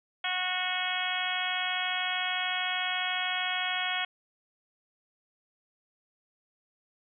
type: harmonic tone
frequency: 366.4 Hz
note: F#4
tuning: 17 cents flat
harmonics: 2 / 3 / 4 / 5 / 6 / 7 / 8 / 9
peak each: -36 / -40 / -36 / -37 / -35 / -38 / -39 / -34 dBFS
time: 0.24-4.05 s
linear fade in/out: 5 ms
effects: none